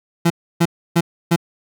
30% pulse tone bursts, 169.5 Hz, E3, 49 cents sharp, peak -9 dBFS, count 4, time 0.25-1.362 s, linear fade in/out 10 ms, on 53 ms, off 300 ms, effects none

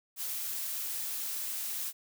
blue noise, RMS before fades -36 dBFS, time 0.16-1.93 s, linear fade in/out 50 ms, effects none

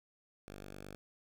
5% pulse tone, 49.29 Hz, G1, 10 cents sharp, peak -36 dBFS, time 0.48-0.95 s, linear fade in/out 0 ms, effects none

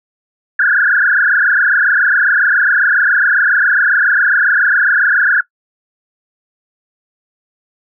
sine tone with frequency modulation, 1573 Hz, G6, 6 cents sharp, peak -8 dBFS, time 0.59-5.41 s, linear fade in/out 5 ms, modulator 27.3 Hz, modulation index 5.7, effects noise-tail reverb RT60 0.1 s tail -20 dB re dry

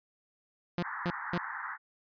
sawtooth tone bursts, 174.8 Hz, F3, 2 cents sharp, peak -25 dBFS, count 3, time 0.78-1.378 s, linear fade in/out 0 ms, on 46 ms, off 230 ms
white band-pass noise, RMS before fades -39 dBFS, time 0.81-1.78 s, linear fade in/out 50 ms, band 820 to 1900 Hz, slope 96 dB/octave
effects resampled to 11025 Hz

